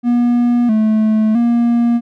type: tone with pitch steps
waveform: triangle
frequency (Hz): 240.8 / 217.1 / 236.3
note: B3 / A3 / A#3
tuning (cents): -44 / -23 / +24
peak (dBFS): -8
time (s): 0.03-2.01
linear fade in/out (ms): 50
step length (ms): 660
effects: none